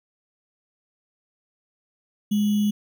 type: tone with sample-and-hold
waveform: sine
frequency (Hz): 207.7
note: G#3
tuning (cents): 0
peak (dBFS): -18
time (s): 2.31-2.71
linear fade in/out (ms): 10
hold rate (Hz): 3150
effects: none